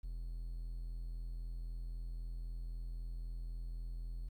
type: tone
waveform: triangle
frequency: 41.91 Hz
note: E1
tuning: 29 cents sharp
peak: -38 dBFS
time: 0.03-4.29 s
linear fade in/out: 10 ms
effects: 12-bit